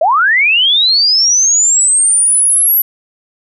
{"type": "linear sweep", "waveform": "sine", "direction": "up", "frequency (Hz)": [587.3, 11830], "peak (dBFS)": -7, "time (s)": [0.01, 2.82], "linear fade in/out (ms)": 5, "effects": []}